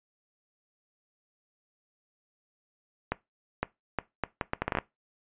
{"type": "accelerating click train", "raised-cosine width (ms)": 0.5, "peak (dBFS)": -12, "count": 12, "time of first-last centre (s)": [3.12, 4.786], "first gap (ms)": 510, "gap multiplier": 0.7, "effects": ["noise-tail reverb RT60 0.2 s tail -20 dB re dry", "resampled to 8000 Hz"]}